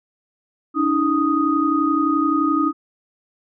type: tone cluster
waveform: sine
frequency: 287.3 / 318.9 / 1245 Hz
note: D4 / D#4 / D#6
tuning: -38 / +43 / +1 cents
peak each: -20 dBFS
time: 0.74-2.73 s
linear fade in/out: 50 ms
effects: none